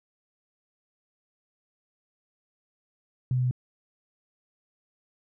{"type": "tone with pitch steps", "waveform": "sine", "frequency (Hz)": [127, 126.2, 125.4], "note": ["B2", "B2", "B2"], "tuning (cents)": [49, 38, 27], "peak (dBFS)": -22, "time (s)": [3.31, 3.511], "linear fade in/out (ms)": 2, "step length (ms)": 67, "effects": []}